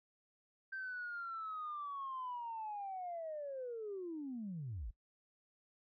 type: linear sweep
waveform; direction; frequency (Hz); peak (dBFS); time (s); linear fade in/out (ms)
sine; down; 1568 to 40; -40; 0.72-4.91; 10
effects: noise-tail reverb RT60 0.1 s tail -22 dB re dry + tanh soft clip ceiling -36 dBFS